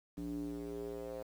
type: tone with band-pass filter sweep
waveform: square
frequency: 58 Hz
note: A#1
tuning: 8 cents flat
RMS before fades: -42 dBFS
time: 0.17-1.23 s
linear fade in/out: 10 ms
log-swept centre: 250 to 550 Hz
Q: 4.5
effects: 10-bit

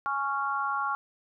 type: chord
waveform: sine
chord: Db major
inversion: second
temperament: just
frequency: 831.5 / 1108.7 / 1385.9 Hz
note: Ab5 / Db6 / F6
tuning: +2 / 0 / -14 cents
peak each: -33 / -30 / -31 dBFS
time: 0.06-0.95 s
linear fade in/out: 0 ms
effects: none

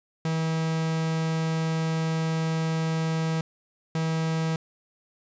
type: tone pair in turn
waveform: 45% pulse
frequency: 161.1 / 161.1 Hz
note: E3 / E3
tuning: -39 / -39 cents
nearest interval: unison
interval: 0 cents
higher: neither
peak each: -24 dBFS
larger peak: neither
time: 0.25-3.41 / 3.95-4.56 s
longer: first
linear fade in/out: 2 ms
effects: resampled to 16000 Hz + 10-bit

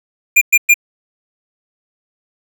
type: tone bursts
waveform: square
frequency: 2403 Hz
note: D7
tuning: 39 cents sharp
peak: -6 dBFS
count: 3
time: 0.36-0.742 s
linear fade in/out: 10 ms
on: 54 ms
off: 110 ms
effects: none

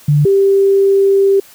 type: tone pair in turn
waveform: sine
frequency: 146.83 / 393.1 Hz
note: D3 / G4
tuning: 0 / +5 cents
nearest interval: octave + perfect fourth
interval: 1705 cents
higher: second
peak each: -7 dBFS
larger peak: neither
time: 0.08-0.25 / 0.25-1.4 s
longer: second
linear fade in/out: 5 ms
effects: white hiss -42 dBFS RMS until 1.54 s + high-pass 60 Hz 12 dB/octave

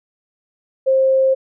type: tone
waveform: sine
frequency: 530 Hz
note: C5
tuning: 22 cents sharp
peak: -11 dBFS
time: 0.86-1.35 s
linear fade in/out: 20 ms
effects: none

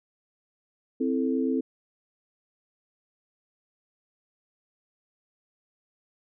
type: chord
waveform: sine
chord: A minor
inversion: first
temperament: equal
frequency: 261.6 / 329.6 / 440 Hz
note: C4 / E4 / A4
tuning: 0 / 0 / 0 cents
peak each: -25 / -30 / -30 dBFS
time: 1-1.61 s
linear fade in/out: 10 ms
effects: none

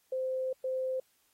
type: tone bursts at uneven times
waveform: sine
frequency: 519 Hz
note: C5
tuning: 14 cents flat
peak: -30 dBFS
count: 2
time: 0.12-0.53 / 0.64-1 s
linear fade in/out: 5 ms
effects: white hiss -71 dBFS RMS until 1.33 s + AAC 48 kbps

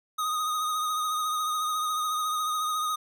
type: tone with vibrato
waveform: square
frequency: 1244.5 Hz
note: D#6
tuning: in tune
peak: -27 dBFS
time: 0.18-2.96 s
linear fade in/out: 10 ms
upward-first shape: sine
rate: 14 Hz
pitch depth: 32 cents each way
effects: none

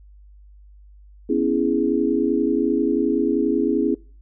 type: chord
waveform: sine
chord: C# minor seventh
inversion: third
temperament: equal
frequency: 246.9 / 277.2 / 329.6 / 415.3 Hz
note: B3 / C#4 / E4 / G#4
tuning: 0 / 0 / 0 / 0 cents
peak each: -24 / -22 / -22 / -23 dBFS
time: 1.29-3.95 s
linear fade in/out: 10 ms
effects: noise-tail reverb RT60 0.4 s tail -23 dB re dry + added 50 Hz sine -44 dBFS peak until 4.21 s

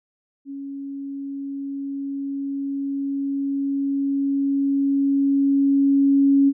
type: tone with level ramp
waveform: sine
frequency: 277.2 Hz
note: C#4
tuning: in tune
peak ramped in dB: -30 to -12 dBFS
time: 0.45-6.53 s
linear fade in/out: 50 ms
effects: none

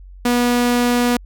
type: tone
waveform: sawtooth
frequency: 242.9 Hz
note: B3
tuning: 29 cents flat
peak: -10 dBFS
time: 0.25-1.17 s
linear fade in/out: 5 ms
effects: added 46 Hz sine -36 dBFS peak until 1.25 s

